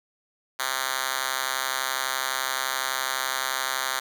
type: tone with high-pass filter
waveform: 5% pulse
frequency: 131.8 Hz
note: C3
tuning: 13 cents sharp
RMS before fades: -28 dBFS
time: 0.59-4 s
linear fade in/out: 10 ms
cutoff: 1300 Hz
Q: 0.64
effects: none